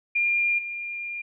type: tone with level steps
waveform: sine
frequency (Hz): 2403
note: D7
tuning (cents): +39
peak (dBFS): -20 / -30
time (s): 0.15-1.22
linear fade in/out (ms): 10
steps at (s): 0.58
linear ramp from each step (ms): 10
effects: none